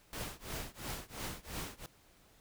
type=noise with tremolo; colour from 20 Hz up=pink; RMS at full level=-39 dBFS; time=0.13-1.86 s; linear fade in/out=0 ms; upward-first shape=triangle; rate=2.9 Hz; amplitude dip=100%; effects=pink hiss -65 dBFS RMS until 2.4 s